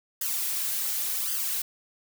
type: noise with flanger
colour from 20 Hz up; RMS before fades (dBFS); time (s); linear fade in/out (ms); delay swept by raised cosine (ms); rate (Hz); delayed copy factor
blue; -29; 0.21-1.62; 5; 0.62 to 5.72; 0.9; +0.9
effects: none